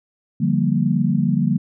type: chord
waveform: sine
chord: G minor seventh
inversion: second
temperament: equal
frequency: 146.83 / 174.61 / 196 / 233.1 Hz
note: D3 / F3 / G3 / Bb3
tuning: 0 / 0 / 0 / 0 cents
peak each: -21 dBFS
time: 0.4-1.58 s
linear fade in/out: 10 ms
effects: none